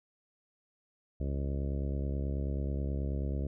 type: harmonic tone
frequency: 69.3 Hz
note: C#2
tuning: in tune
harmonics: 1 / 2 / 3 / 4 / 5 / 6 / 7 / 8 / 9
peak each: -32 / -38 / -42 / -44 / -46 / -48 / -49 / -50 / -51 dBFS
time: 1.2-3.47 s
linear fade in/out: 5 ms
effects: none